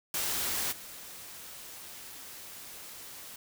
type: noise with level steps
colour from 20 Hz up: white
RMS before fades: -32 / -46 dBFS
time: 0.14-3.36 s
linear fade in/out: 2 ms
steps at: 0.71 s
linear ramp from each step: 20 ms
effects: none